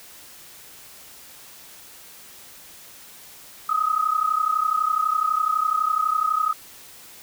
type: tone pair together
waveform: sine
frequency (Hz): 1244.5 / 1276.5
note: D#6 / D#6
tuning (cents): 0 / +44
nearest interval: unison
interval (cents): 44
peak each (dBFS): -22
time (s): 3.69-6.53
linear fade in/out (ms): 5
effects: white hiss -45 dBFS RMS until 7.22 s